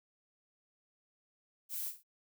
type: noise with echo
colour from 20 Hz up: violet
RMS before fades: -39 dBFS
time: 1.69-1.93 s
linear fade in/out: 50 ms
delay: 53 ms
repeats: 2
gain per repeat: -11 dB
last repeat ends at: 2.036 s
effects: none